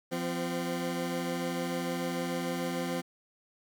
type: tone pair together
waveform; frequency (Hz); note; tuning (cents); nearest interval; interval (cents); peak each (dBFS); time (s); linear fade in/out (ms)
20% pulse; 173.58 / 257; F3 / C4; -10 / -31; perfect fifth; 679; -29 / -29; 0.11-3.02; 20
effects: 10-bit